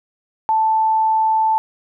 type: tone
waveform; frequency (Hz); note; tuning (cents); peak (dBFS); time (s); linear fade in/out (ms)
sine; 880; A5; 0; -13; 0.49-1.58; 0
effects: none